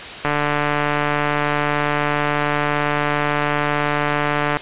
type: click train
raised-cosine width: 0.5 ms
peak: -4 dBFS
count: 636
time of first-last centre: 0.25-4.57 s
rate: 147 Hz
effects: white hiss -31 dBFS RMS until 4.61 s + resampled to 8000 Hz